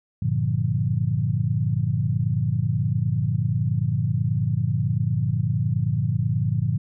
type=chord; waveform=sine; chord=G minor seventh; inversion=none; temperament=equal; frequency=98 / 116.54 / 146.83 / 174.61 Hz; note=G2 / Bb2 / D3 / F3; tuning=0 / 0 / 0 / 0 cents; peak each=-27 / -23 / -25 / -29 dBFS; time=0.22-6.78 s; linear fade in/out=5 ms; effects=none